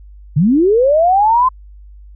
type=linear sweep; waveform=sine; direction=up; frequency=130.81 to 1046.5 Hz; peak=-8 dBFS; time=0.36-1.49 s; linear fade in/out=10 ms; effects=added 50 Hz sine -35 dBFS peak until 2.15 s